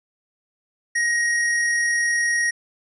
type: tone with amplitude modulation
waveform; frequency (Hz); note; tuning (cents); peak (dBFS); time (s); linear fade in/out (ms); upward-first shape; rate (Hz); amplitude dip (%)
square; 1882; A#6; +16; -18; 0.95-2.51; 10; sine; 39.9; 25
effects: resampled to 24000 Hz